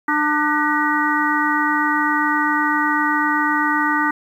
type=harmonic tone with a mistuned harmonic; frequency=298.7 Hz; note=D4; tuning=29 cents sharp; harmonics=1 / 3 / 4 / 5 / 6; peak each=-22 / -22 / -22 / -22 / -22 dBFS; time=0.08-4.11 s; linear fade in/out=5 ms; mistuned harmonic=6; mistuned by=+110 cents; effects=8-bit